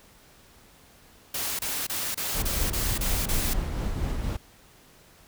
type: noise bursts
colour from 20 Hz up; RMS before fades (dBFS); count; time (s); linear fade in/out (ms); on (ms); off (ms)
white; -30; 8; 1.34-3.536; 5; 250; 28
type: noise with tremolo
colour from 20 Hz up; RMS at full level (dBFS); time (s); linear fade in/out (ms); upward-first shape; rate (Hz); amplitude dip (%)
brown; -27; 2.34-4.37; 10; sine; 4.2; 30
effects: pink hiss -55 dBFS RMS until 5.27 s